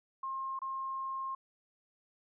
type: tone with dropouts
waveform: sine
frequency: 1067 Hz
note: C6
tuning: 34 cents sharp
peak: -35 dBFS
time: 0.23-1.35 s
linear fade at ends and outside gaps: 5 ms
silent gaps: 0.591-0.617 s
effects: none